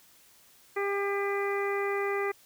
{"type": "harmonic tone", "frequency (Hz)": 400, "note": "G4", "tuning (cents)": 35, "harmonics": [1, 2, 3, 4, 5, 6], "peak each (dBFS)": [-29, -37, -36, -42, -35, -42], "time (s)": [0.76, 2.32], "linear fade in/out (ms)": 10, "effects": ["white hiss -59 dBFS RMS until 2.45 s"]}